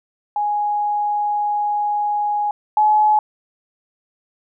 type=tone pair in turn; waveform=sine; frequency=830.6 / 850 Hz; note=G#5 / G#5; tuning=0 / +40 cents; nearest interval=unison; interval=40 cents; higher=second; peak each=-17 / -11 dBFS; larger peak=second; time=0.36-2.51 / 2.77-3.19 s; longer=first; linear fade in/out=2 ms; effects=none